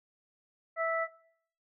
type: harmonic tone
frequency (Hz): 657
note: E5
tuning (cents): -6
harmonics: 1 / 2 / 3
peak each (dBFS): -30 / -33 / -35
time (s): 0.76-1.08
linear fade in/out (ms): 50
effects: noise-tail reverb RT60 0.6 s tail -19 dB re dry